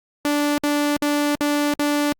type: tone bursts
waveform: sawtooth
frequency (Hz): 292.3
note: D4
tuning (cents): -8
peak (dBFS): -14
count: 5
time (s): 0.25-2.124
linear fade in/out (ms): 0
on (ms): 330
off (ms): 56
effects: Opus 48 kbps